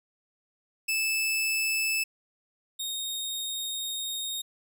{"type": "tone pair in turn", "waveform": "sawtooth", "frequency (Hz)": [2625, 3712], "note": ["E7", "A#7"], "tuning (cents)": [-8, -8], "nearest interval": "tritone", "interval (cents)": 600, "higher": "second", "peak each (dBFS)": [-22, -28], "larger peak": "first", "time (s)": [[0.88, 2.04], [2.79, 4.42]], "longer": "second", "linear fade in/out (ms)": 10, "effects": []}